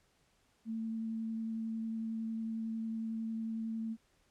sine tone with vibrato, 223.9 Hz, A3, 30 cents sharp, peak -35 dBFS, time 0.65-3.97 s, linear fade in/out 50 ms, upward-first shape triangle, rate 11 Hz, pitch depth 12 cents each way, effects pink hiss -72 dBFS RMS until 4.3 s + low-pass 10000 Hz 12 dB/octave

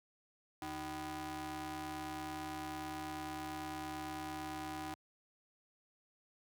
sawtooth ring-modulated tone, 229.4 Hz, A#3, 28 cents flat, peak -34 dBFS, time 0.62-4.94 s, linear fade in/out 0 ms, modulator 539 Hz, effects high-pass 80 Hz 12 dB/octave

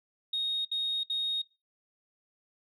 sine tone bursts, 3729 Hz, A#7, in tune, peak -27 dBFS, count 3, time 0.33-1.418 s, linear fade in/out 5 ms, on 320 ms, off 64 ms, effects noise-tail reverb RT60 0.3 s tail -25 dB re dry + tanh soft clip ceiling -24 dBFS

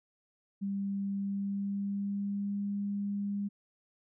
sine tone with pitch glide, 198.1 to 201.8 Hz, G3 to G#3, +18 to -49 cents, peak -31 dBFS, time 0.61-3.49 s, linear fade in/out 20 ms, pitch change +33 cents, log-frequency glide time 1.16-2.66 s, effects none

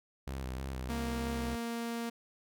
sawtooth tone with vibrato, 65.4 Hz, C2, in tune, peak -33 dBFS, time 0.27-1.56 s, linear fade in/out 5 ms, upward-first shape square, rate 3.2 Hz, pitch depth 42 cents each way
sawtooth tone, 233.1 Hz, A#3, in tune, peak -31 dBFS, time 0.89-2.1 s, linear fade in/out 10 ms
effects none

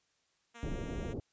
5% pulse tone with vibrato, 233.6 Hz, A#3, 4 cents sharp, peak -37 dBFS, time 0.54-1.14 s, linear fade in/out 20 ms, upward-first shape sine, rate 14 Hz, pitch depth 15 cents each way
pink low-pass noise, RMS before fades -38 dBFS, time 0.63-1.2 s, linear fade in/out 0 ms, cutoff 530 Hz, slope 24 dB/octave
effects white hiss -75 dBFS RMS until 1.32 s + resampled to 16000 Hz

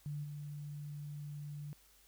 sine tone with level steps, 146.83 Hz, D3, in tune, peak -38 / -42 dBFS, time 0.06-1.73 s, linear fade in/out 0 ms, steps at 0.23 s, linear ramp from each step 20 ms, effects added 50 Hz sine -70 dBFS peak until 2.07 s + white hiss -66 dBFS RMS until 2.07 s

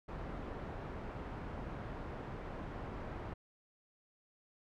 pink low-pass noise, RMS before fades -44 dBFS, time 0.08-3.34 s, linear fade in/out 10 ms, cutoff 1300 Hz, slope 12 dB/octave, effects none

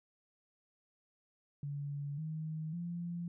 sine tone with pitch steps, 143.2 / 157.07 / 172.27 Hz, D3 / D#3 / F3, -43 / +17 / -23 cents, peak -37 dBFS, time 1.63-3.28 s, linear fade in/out 2 ms, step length 550 ms, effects none

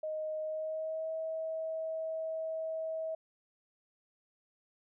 sine tone with pitch glide, 622.3 to 642 Hz, D#5 to E5, 0 to -46 cents, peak -34 dBFS, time 0.03-3.15 s, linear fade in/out 5 ms, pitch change +54 cents, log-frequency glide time 0.42-1.11 s, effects none

